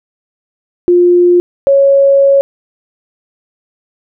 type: tone pair in turn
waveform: sine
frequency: 353 / 553.1 Hz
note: F4 / C#5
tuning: +19 / -4 cents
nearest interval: minor sixth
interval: 777 cents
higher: second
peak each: -4 dBFS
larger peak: neither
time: 0.88-1.4 / 1.67-2.41 s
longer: second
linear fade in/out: 0 ms
effects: none